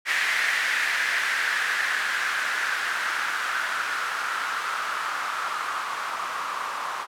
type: noise with low-pass filter sweep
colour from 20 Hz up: violet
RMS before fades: -27 dBFS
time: 0.05-7.07 s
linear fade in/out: 50 ms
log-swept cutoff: 1900 to 1100 Hz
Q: 3.9
effects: none